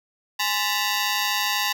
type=ring-modulated tone; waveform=10% pulse; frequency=932.3 Hz; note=A#5; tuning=in tune; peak=-10 dBFS; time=0.39-1.73 s; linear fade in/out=10 ms; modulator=102 Hz; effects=none